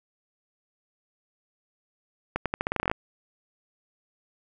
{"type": "accelerating click train", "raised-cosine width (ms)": 0.5, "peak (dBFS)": -11, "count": 13, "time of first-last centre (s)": [2.36, 2.915], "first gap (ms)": 97, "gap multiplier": 0.85, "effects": []}